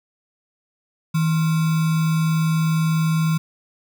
sine tone with sample-and-hold, 160.9 Hz, E3, 42 cents flat, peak -16 dBFS, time 1.14-3.38 s, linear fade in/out 10 ms, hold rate 1225 Hz, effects none

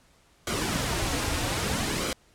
pink noise with flanger, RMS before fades -28 dBFS, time 0.47-2.13 s, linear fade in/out 2 ms, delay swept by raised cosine 1.1 to 5.3 ms, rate 0.62 Hz, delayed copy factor -0.55, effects pink hiss -61 dBFS RMS until 2.34 s + low-pass 10000 Hz 12 dB/octave

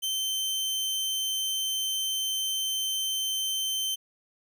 sawtooth tone, 3099 Hz, G7, 21 cents flat, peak -24 dBFS, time 0.02-3.96 s, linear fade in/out 20 ms, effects none

